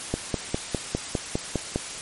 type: click train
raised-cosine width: 2 ms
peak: -10 dBFS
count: 9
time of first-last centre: 0.14-1.759 s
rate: 4.94 Hz
effects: white hiss -35 dBFS RMS until 2.01 s + MP3 48 kbps